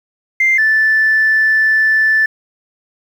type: tone pair in turn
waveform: sine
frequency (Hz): 2093 / 1756.8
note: C7 / A6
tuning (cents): 0 / -3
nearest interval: minor third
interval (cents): 303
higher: first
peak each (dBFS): -8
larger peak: neither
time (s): 0.4-0.58 / 0.58-2.26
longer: second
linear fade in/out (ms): 5
effects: tanh soft clip ceiling -5 dBFS + 7-bit